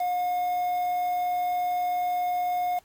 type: tone with quantisation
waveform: triangle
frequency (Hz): 718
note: F5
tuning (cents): +48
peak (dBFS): -22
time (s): 0-2.79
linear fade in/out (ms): 5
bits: 7
effects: pink hiss -63 dBFS RMS until 2.84 s + AAC 64 kbps